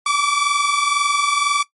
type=tone pair together; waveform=sawtooth; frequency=1144 / 1166 Hz; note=D6 / D6; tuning=-46 / -13 cents; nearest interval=unison; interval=33 cents; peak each=-15 dBFS; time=0.06-1.63 s; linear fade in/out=5 ms; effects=noise-tail reverb RT60 0.1 s tail -17 dB re dry + MP3 48 kbps